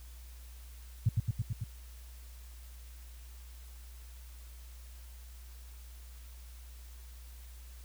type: tone with echo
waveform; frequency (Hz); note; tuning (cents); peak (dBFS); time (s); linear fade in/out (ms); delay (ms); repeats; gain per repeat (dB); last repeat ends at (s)
sine; 110; A2; 0; -22; 1.06-1.09; 5; 110; 5; -2; 1.64
effects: added 60 Hz sine -47 dBFS peak until 7.84 s + white hiss -59 dBFS RMS until 7.84 s